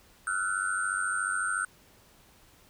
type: tone cluster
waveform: sine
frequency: 1312 / 1409 / 1503 / 8610 Hz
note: E6 / F6 / F#6 / C9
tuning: -9 / +15 / +27 / +49 cents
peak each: -35 / -32 / -31 / -36 dBFS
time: 0.27-1.65 s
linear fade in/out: 2 ms
effects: pink hiss -59 dBFS RMS until 2.69 s